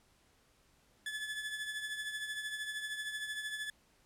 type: tone with tremolo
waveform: 30% pulse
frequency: 1723 Hz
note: A6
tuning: 37 cents flat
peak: -33 dBFS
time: 1.06-3.7 s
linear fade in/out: 2 ms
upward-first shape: triangle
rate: 13 Hz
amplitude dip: 60%
effects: pink hiss -69 dBFS RMS until 4.05 s + low-pass 12000 Hz 12 dB/octave